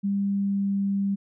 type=tone with pitch glide; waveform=sine; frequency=199.3 to 198.04 Hz; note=G3 to G3; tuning=+29 to +18 cents; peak=-22 dBFS; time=0.03-1.16 s; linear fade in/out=20 ms; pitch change=-11 cents; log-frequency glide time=0.16-0.76 s; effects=none